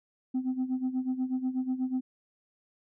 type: tone with tremolo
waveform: sine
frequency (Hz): 257.2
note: C4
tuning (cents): -30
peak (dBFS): -23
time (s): 0.34-2.01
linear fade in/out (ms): 10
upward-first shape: sine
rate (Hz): 8.2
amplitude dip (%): 80
effects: tanh soft clip ceiling -24 dBFS